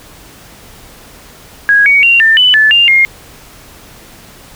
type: tone with pitch steps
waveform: sine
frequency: 1651 / 2246 / 2761 / 1791 / 2993 / 1739 / 2798 / 2131 Hz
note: G#6 / C#7 / F7 / A6 / F#7 / A6 / F7 / C7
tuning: -11 / +22 / -20 / +30 / +19 / -21 / +3 / +31 cents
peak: -4 dBFS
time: 1.69-3.05 s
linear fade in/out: 0 ms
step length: 170 ms
effects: pink hiss -37 dBFS RMS until 4.55 s